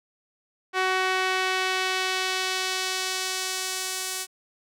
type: tone with band-pass filter sweep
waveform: sawtooth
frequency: 374.4 Hz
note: F#4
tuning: 20 cents sharp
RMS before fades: -27 dBFS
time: 0.73-4.27 s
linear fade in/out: 50 ms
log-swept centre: 1700 to 8900 Hz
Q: 0.82
effects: none